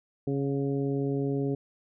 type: harmonic tone with a mistuned harmonic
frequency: 138.59 Hz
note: C#3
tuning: in tune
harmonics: 1 / 2 / 3 / 4 / 5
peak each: -30 / -30 / -31 / -42 / -46 dBFS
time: 0.27-1.55 s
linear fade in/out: 5 ms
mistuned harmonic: 5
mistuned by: +40 cents
effects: none